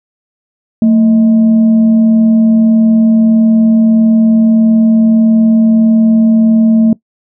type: tone with frequency modulation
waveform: sine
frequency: 224.3 Hz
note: A3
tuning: 34 cents sharp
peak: -4 dBFS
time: 0.82-6.93 s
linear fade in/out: 2 ms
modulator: 407 Hz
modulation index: 0.22
effects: noise-tail reverb RT60 0.1 s tail -20 dB re dry